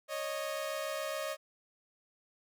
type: tone pair together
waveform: sawtooth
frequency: 552.8 / 620 Hz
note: C#5 / D#5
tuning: -5 / -6 cents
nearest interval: major second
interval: 199 cents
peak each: -35 / -33 dBFS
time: 0.08-1.37 s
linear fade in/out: 50 ms
effects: none